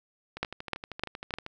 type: two click trains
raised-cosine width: 0.3 ms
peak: -22 / -12 dBFS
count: 15 / 4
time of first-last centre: 0.37-1.464 / 0.43-1.339 s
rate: 12.8 / 3.3 Hz
effects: none